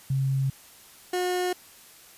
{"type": "tone pair in turn", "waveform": ["sine", "30% pulse"], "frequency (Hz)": [134.9, 361.4], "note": ["C#3", "F#4"], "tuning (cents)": [-47, -41], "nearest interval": "octave + perfect fourth", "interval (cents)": 1706, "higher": "second", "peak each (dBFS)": -22, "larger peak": "neither", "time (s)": [[0.1, 0.5], [1.13, 1.53]], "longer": "neither", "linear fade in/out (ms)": 5, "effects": ["white hiss -51 dBFS RMS until 2.17 s", "resampled to 32000 Hz"]}